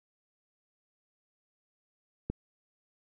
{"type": "click", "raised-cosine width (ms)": 3, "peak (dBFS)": -19, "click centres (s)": 2.3, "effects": []}